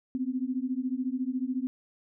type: beating tone pair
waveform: sine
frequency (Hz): 250 / 264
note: B3 / C4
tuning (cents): +21 / +16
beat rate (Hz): 14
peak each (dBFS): -31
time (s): 0.15-1.67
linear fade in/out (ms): 0
effects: none